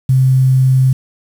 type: tone with quantisation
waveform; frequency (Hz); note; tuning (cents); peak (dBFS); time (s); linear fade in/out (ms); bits
sine; 130.81; C3; 0; -7; 0.09-0.93; 5; 6
effects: none